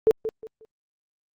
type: tone with echo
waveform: sine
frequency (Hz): 440.7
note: A4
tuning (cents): +3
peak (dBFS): -13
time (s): 0.07-0.11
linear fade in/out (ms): 0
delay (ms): 180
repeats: 3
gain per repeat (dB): -11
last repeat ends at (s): 0.65
effects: Opus 48 kbps